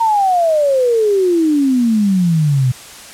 sine exponential sweep, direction down, 930 to 123.47 Hz, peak -10 dBFS, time 0-2.72 s, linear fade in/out 10 ms, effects white hiss -35 dBFS RMS until 3.13 s + low-pass 10000 Hz 12 dB/octave

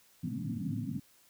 white band-pass noise, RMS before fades -36 dBFS, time 0.23-1 s, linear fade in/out 10 ms, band 100 to 280 Hz, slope 96 dB/octave, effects white hiss -64 dBFS RMS until 1.29 s

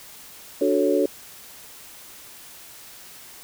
sine chord, D major seventh, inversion none, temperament equal, 293.7 / 370 / 440 / 554.4 Hz, D4 / F#4 / A4 / C#5, 0 / 0 / 0 / 0 cents, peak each -23 dBFS, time 0.61-1.06 s, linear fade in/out 5 ms, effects white hiss -44 dBFS RMS until 3.43 s

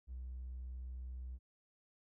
triangle tone, 62.8 Hz, B1, 30 cents sharp, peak -39 dBFS, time 0.07-1.39 s, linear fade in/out 50 ms, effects tanh soft clip ceiling -40 dBFS

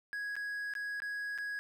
triangle tone with dropouts, 1661.2 Hz, G#6, in tune, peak -34 dBFS, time 0.13-1.59 s, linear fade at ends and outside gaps 0 ms, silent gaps 0.355-0.365 / 0.737-0.752 / 1.002-1.02 / 1.378-1.385 s, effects none

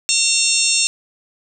harmonic tone with a mistuned harmonic, 910 Hz, A#5, 42 cents flat, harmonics 3 / 4 / 5 / 6 / 7 / 8 / 9, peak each -21 / -23 / -23 / -21 / -23 / -21 / -21 dBFS, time 0.09-0.87 s, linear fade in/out 0 ms, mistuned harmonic 5, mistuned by -96 cents, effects none

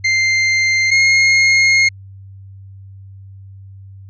40% pulse tone pair in turn, 2093 / 2143 Hz, C7 / C7, 0 / +41 cents, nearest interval unison, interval 41 cents, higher second, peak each -11 / -8 dBFS, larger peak second, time 0.04-0.91 / 0.91-1.89 s, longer second, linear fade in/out 10 ms, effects added 97 Hz sine -34 dBFS peak until 4.09 s + resampled to 16000 Hz

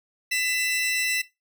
sawtooth tone pair together, 2002 / 2672 Hz, B6 / E7, +23 / +23 cents, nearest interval perfect fourth, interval 500 cents, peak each -22 / -23 dBFS, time 0.31-1.22 s, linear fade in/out 10 ms, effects noise-tail reverb RT60 0.2 s tail -17 dB re dry

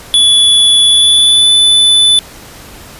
square tone with pitch glide, 3430 to 3496 Hz, A7 to A7, -45 to -12 cents, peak -5 dBFS, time 0.14-2.19 s, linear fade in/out 0 ms, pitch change +33 cents, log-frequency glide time 0.86-1.51 s, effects pink hiss -33 dBFS RMS until 2.99 s + resampled to 32000 Hz

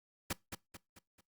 pink noise with echo, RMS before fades -36 dBFS, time 0.3-0.33 s, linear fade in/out 5 ms, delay 220 ms, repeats 4, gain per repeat -7 dB, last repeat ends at 1.21 s, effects noise-tail reverb RT60 0.2 s tail -22 dB re dry + Opus 48 kbps

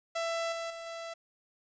sawtooth tone with level steps, 666 Hz, E5, 18 cents sharp, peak -27 / -31 / -37 / -35 dBFS, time 0.15-1.14 s, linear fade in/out 10 ms, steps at 0.52 / 0.7 / 0.86 s, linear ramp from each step 5 ms, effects resampled to 16000 Hz + 10-bit

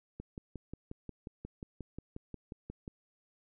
click train, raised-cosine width 3 ms, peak -29 dBFS, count 16, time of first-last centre 0.2-2.879 s, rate 5.6 Hz, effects none

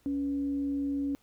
sine tone with frequency modulation, 280 Hz, C#4, 18 cents sharp, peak -28 dBFS, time 0.06-1.15 s, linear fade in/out 0 ms, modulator 213 Hz, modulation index 0.2, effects pink hiss -67 dBFS RMS until 1.22 s

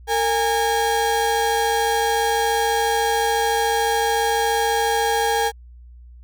35% pulse tone pair together, 456.5 / 819 Hz, A#4 / G#5, -36 / -24 cents, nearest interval minor seventh, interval 1012 cents, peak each -20 / -18 dBFS, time 0.07-5.52 s, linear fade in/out 50 ms, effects added 60 Hz sine -40 dBFS peak until 6.23 s

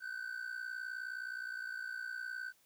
triangle ring-modulated tone, 1521 Hz, F#6, 47 cents sharp, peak -35 dBFS, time 0-2.53 s, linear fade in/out 50 ms, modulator 29.7 Hz, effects white hiss -70 dBFS RMS until 2.65 s

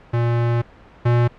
square tone pair in turn, 118.3 / 119.81 Hz, A#2 / A#2, +26 / +48 cents, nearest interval unison, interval 22 cents, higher second, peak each -17 / -14 dBFS, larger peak second, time 0.13-0.62 / 1.05-1.28 s, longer first, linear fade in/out 10 ms, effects pink hiss -46 dBFS RMS until 1.38 s + low-pass 2000 Hz 12 dB/octave

